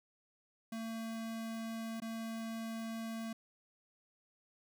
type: tone with dropouts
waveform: square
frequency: 225.6 Hz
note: A3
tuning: 44 cents sharp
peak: -40 dBFS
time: 0.72-3.33 s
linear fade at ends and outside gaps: 5 ms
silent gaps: 2.002-2.019 s
effects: none